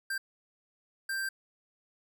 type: tone bursts at uneven times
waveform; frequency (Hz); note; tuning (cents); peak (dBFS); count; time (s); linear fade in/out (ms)
square; 1576; G6; +9; -32; 2; 0.1-0.18 / 1.09-1.29; 5
effects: none